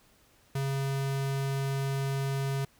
square tone, 136.8 Hz, C#3, 23 cents flat, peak -29 dBFS, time 0.55-2.65 s, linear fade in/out 5 ms, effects pink hiss -63 dBFS RMS until 2.79 s

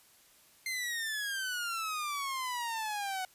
sawtooth exponential sweep, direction down, 2100 to 738 Hz, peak -30 dBFS, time 0.66-3.25 s, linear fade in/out 2 ms, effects white hiss -62 dBFS RMS until 3.34 s + resampled to 32000 Hz

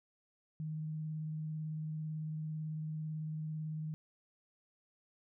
sine tone with vibrato, 155.56 Hz, D#3, in tune, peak -37 dBFS, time 0.6-3.94 s, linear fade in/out 0 ms, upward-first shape triangle, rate 18 Hz, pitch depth 19 cents each way, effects none

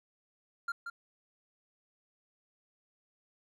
triangle tone with echo, 1392 Hz, F6, 6 cents flat, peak -30 dBFS, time 0.68-0.72 s, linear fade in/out 5 ms, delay 180 ms, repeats 1, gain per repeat -6 dB, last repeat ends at 0.9 s, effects none

